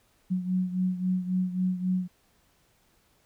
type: beating tone pair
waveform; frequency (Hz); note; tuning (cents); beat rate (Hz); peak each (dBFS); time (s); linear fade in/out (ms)
sine; 182.9 / 186.6; F#3 / F#3; -20 / +15; 3.7; -26 / -31; 0.3-2.08; 20
effects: pink hiss -66 dBFS RMS until 3.25 s